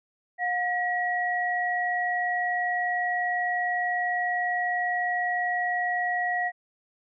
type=tone pair together; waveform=sine; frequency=717 / 1914.2 Hz; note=F5 / A#6; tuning=+45 / +45 cents; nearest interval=octave + perfect fourth; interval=1700 cents; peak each=-27 dBFS; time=0.38-6.52 s; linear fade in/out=50 ms; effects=none